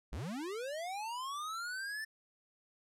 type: linear sweep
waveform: square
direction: up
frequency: 41.08 to 1782 Hz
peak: -39 dBFS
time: 0.12-2.05 s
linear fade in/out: 10 ms
effects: low-pass 11000 Hz 12 dB/octave